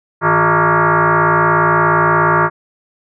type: tone with frequency modulation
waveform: sine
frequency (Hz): 100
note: G2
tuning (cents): +35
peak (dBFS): -9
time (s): 0.21-2.5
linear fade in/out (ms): 50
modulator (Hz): 257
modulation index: 5.8
effects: none